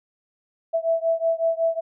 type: beating tone pair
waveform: sine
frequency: 657 / 662.4 Hz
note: E5 / E5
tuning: -6 / +8 cents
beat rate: 5.4 Hz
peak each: -22 / -23 dBFS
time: 0.73-1.81 s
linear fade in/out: 20 ms
effects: none